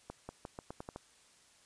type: accelerating click train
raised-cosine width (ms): 1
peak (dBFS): -28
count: 8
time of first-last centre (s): 0.1-0.961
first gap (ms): 190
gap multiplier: 0.85
effects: white hiss -64 dBFS RMS until 1.65 s + resampled to 22050 Hz